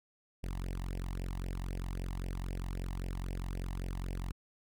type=tone with flanger; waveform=sawtooth; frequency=45 Hz; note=F#1; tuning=47 cents flat; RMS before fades=-38 dBFS; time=0.43-4.32 s; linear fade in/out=10 ms; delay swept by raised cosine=0.37 to 1.07 ms; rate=3.8 Hz; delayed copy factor=+0.9; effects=none